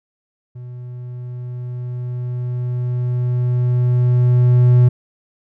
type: tone with level ramp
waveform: triangle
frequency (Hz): 123.47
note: B2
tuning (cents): 0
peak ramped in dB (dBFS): -28 to -5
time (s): 0.55-4.89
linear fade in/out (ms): 10
effects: none